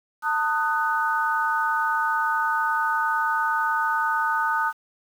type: chord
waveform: sine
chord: D# diminished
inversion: second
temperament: just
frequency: 896 / 1244.5 / 1493.4 Hz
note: A5 / D#6 / F#6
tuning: +31 / 0 / +16 cents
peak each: -25 dBFS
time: 0.22-4.73 s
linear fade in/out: 50 ms
effects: 8-bit